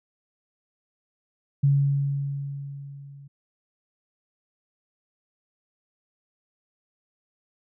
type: tone with level ramp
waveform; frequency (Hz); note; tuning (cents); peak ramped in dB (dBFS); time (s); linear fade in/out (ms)
sine; 140.2; C#3; +20; -15 to -43; 1.63-3.28; 10
effects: none